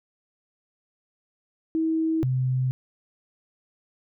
sine tone pair in turn, 321.6 / 128.81 Hz, E4 / C3, -43 / -27 cents, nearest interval octave + major third, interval 1584 cents, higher first, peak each -21 dBFS, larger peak neither, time 1.75-2.23 / 2.23-2.71 s, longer neither, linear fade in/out 0 ms, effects none

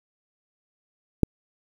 click, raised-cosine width 3 ms, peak -4 dBFS, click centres 1.233 s, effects 7-bit

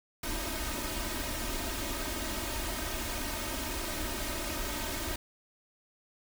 pink noise with comb filter, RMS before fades -35 dBFS, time 0.23-5.16 s, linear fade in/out 5 ms, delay 3.2 ms, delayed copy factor +1, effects none

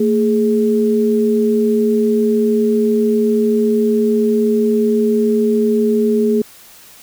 sine tone pair together, 225.9 / 418.4 Hz, A3 / G#4, +46 / +13 cents, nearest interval major seventh, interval 1067 cents, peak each -14 dBFS, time 0-6.42 s, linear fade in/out 5 ms, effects white hiss -42 dBFS RMS until 7.02 s

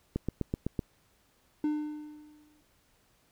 click train, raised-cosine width 3 ms, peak -17 dBFS, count 6, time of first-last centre 0.16-0.792 s, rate 7.91 Hz
triangle tone with exponential decay, 301 Hz, D4, 43 cents sharp, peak -23 dBFS, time 1.64-2.61 s, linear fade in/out 2 ms, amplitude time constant 210 ms
effects pink hiss -68 dBFS RMS until 3.31 s

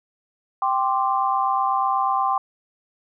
sine chord, G suspended fourth, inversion none, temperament equal, 784 / 1046.5 / 1174.7 Hz, G5 / C6 / D6, 0 / 0 / 0 cents, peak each -22 / -22 / -25 dBFS, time 0.62-2.38 s, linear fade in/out 2 ms, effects none

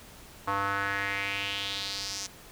square tone with band-pass filter sweep, 99.3 Hz, G2, 23 cents sharp, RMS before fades -32 dBFS, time 0.47-2.27 s, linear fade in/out 10 ms, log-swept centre 1100 to 6100 Hz, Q 3.3, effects pink hiss -50 dBFS RMS until 2.51 s

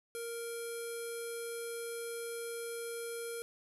square tone with low-pass filter, 466.2 Hz, A#4, in tune, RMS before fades -41 dBFS, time 0.15-3.42 s, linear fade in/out 0 ms, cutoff 11000 Hz, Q 8.3, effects none

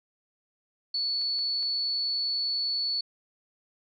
sine tone, 4435 Hz, C#8, in tune, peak -26 dBFS, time 0.94-3.01 s, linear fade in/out 5 ms
clicks, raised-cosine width 0.2 ms, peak -33 dBFS, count 3, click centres 1.216 / 1.389 / 1.628 s
effects none

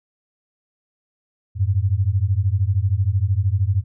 sine beating tone pair, 91 / 104 Hz, F#2 / G#2, -28 / +3 cents, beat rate 13 Hz, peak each -19 dBFS, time 1.55-3.84 s, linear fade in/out 50 ms, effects none

